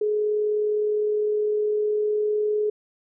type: tone with amplitude modulation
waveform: sine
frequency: 422.2 Hz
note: G#4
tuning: 29 cents sharp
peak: -19 dBFS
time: 0.01-2.7 s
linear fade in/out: 5 ms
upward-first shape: sine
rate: 39.7 Hz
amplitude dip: 25%
effects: none